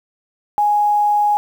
sine tone with quantisation, 830.6 Hz, G#5, in tune, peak -12 dBFS, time 0.58-1.37 s, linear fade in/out 0 ms, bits 7, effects none

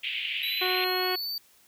pink band-pass noise, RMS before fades -32 dBFS, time 0.03-0.85 s, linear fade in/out 10 ms, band 2300 to 3200 Hz, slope 48 dB/octave
square exponential sweep, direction up, 3900 to 4616 Hz, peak -31 dBFS, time 0.43-1.38 s, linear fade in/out 2 ms
harmonic tone, 367.6 Hz, F#4, 11 cents flat, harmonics 1 / 2 / 3 / 4 / 5 / 6 / 7 / 8 / 9, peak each -30 / -33 / -35 / -36 / -37 / -38 / -38 / -39 / -40 dBFS, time 0.61-1.16 s, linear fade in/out 10 ms
effects white hiss -60 dBFS RMS until 1.67 s

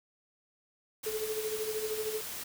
white noise, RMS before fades -40 dBFS, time 1.03-2.44 s, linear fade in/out 10 ms
sine tone with tremolo, 433.1 Hz, A4, 27 cents flat, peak -30 dBFS, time 1.06-2.21 s, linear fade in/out 5 ms, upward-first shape sine, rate 13 Hz, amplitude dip 65%
effects none

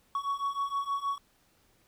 triangle beating tone pair, 1114 / 1120.4 Hz, C#6 / C#6, +8 / +18 cents, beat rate 6.4 Hz, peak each -32 / -30 dBFS, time 0.15-1.18 s, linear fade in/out 2 ms, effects pink hiss -67 dBFS RMS until 1.87 s

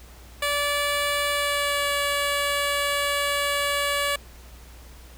10% pulse tone with pitch glide, 578 to 571.7 Hz, D5 to D5, -28 to -47 cents, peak -14 dBFS, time 0.42-4.16 s, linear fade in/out 5 ms, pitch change -19 cents, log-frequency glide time 1.3-1.92 s, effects added 60 Hz sine -44 dBFS peak until 5.17 s + pink hiss -50 dBFS RMS until 5.17 s

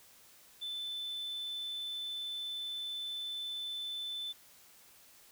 sine tone, 3520 Hz, A7, in tune, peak -35 dBFS, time 0.61-4.33 s, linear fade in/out 20 ms, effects tanh soft clip ceiling -35 dBFS + white hiss -60 dBFS RMS until 5.31 s

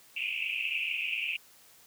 pink band-pass noise, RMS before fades -33 dBFS, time 0.16-1.37 s, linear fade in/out 10 ms, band 2400 to 2800 Hz, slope 96 dB/octave, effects white hiss -58 dBFS RMS until 1.86 s + high-pass 60 Hz 12 dB/octave

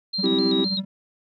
sine tone with vibrato, 3987 Hz, B7, 16 cents sharp, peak -24 dBFS, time 0.13-0.8 s, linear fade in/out 10 ms, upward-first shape square, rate 3.9 Hz, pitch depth 78 cents each way
triangle tone with tremolo, 193 Hz, G3, 27 cents flat, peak -20 dBFS, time 0.18-0.85 s, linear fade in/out 10 ms, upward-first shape triangle, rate 15 Hz, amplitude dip 90%
triangle chord, C major, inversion none, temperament equal, 261.6 / 329.6 / 392 Hz, C4 / E4 / G4, 0 / 0 / 0 cents, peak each -22 dBFS, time 0.23-0.65 s, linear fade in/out 10 ms
effects none

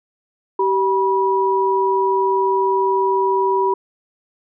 sine tone pair together, 386.2 / 972.1 Hz, G4 / B5, -26 / -28 cents, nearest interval octave + major third, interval 1598 cents, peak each -17 dBFS, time 0.59-3.74 s, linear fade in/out 5 ms, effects none

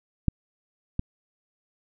clicks, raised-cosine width 5 ms, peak -8 / -13 dBFS, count 2, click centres 0.283 / 0.994 s, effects none

